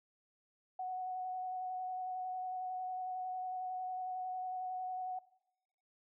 sine tone with vibrato, 740 Hz, F#5, in tune, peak -37 dBFS, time 0.79-5.19 s, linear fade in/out 5 ms, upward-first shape square, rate 11 Hz, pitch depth 11 cents each way, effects noise-tail reverb RT60 0.9 s tail -20 dB re dry

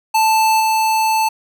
square tone with level steps, 880 Hz, A5, in tune, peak -12 / -14 dBFS, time 0.14-1.29 s, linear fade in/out 10 ms, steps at 0.6 s, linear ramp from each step 2 ms, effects none

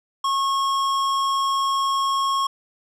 sine tone with hard clipping, 1091 Hz, C#6, 28 cents flat, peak -21 dBFS, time 0.24-2.47 s, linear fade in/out 5 ms, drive 13 dB, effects none

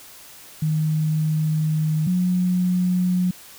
sine tone pair in turn, 155.56 / 180.97 Hz, D#3 / F#3, 0 / -38 cents, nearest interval minor third, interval 262 cents, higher second, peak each -18 / -17 dBFS, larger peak second, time 0.62-2.07 / 2.07-3.31 s, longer first, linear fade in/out 5 ms, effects white hiss -44 dBFS RMS until 3.58 s

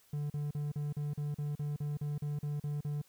triangle tone bursts, 146.83 Hz, D3, in tune, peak -31 dBFS, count 14, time 0.13-3.017 s, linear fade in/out 5 ms, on 170 ms, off 39 ms, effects white hiss -66 dBFS RMS until 3.08 s

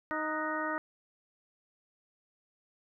harmonic tone with a mistuned harmonic, 311.1 Hz, D#4, in tune, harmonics 1 / 2 / 3 / 4 / 5 / 6, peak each -38 / -38 / -39 / -37 / -39 / -39 dBFS, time 0.11-0.78 s, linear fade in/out 0 ms, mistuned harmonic 5, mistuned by -78 cents, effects none

